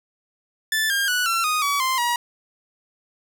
sawtooth tone with pitch steps, 1755 / 1609.3 / 1475.8 / 1353.3 / 1241 / 1138 / 1043.5 / 956.9 Hz, A6 / G6 / F#6 / E6 / D#6 / C#6 / C6 / A#5, -5 / +45 / -5 / +45 / -5 / +45 / -5 / +45 cents, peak -16 dBFS, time 0.72-2.16 s, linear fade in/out 2 ms, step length 180 ms, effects none

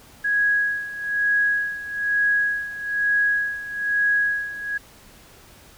sine tone with tremolo, 1660 Hz, G#6, 1 cent flat, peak -16 dBFS, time 0.24-4.78 s, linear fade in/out 10 ms, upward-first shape sine, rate 1.1 Hz, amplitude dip 80%, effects pink hiss -49 dBFS RMS until 5.77 s

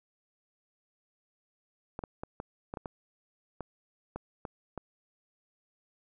clicks, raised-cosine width 1 ms, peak -23 dBFS, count 11, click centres 1.991 / 2.038 / 2.235 / 2.401 / 2.739 / 2.772 / 2.858 / 3.607 / 4.16 / 4.452 / 4.777 s, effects none

